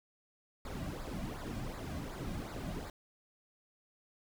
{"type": "noise with flanger", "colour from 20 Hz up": "brown", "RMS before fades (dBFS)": -41, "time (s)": [0.65, 2.9], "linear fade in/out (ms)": 2, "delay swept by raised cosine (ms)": [0.33, 2.33], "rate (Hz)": 2.7, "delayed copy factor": -0.7, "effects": []}